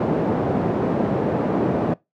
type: band-pass noise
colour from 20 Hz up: pink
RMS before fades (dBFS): -21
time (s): 0-1.94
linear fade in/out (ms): 5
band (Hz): 170 to 590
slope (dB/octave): 12
effects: noise-tail reverb RT60 0.2 s tail -22 dB re dry + high-pass 80 Hz 12 dB/octave